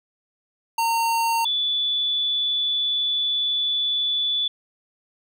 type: tone pair in turn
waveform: square / sine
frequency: 917 / 3462 Hz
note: A#5 / A7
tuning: -29 / -29 cents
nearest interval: octave + major seventh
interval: 2300 cents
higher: second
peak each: -20 dBFS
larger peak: neither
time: 0.78-1.45 / 1.45-4.48 s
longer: second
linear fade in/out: 5 ms
effects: none